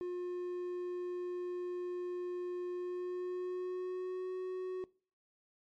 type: tone with pitch glide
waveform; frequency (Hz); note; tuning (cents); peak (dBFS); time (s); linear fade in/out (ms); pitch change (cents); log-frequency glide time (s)
triangle; 357.2 to 370; F4 to F#4; +39 to 0; -34; 0.01-4.84; 0; +61; 2.72-4.33
effects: noise-tail reverb RT60 0.4 s tail -22 dB re dry + MP3 48 kbps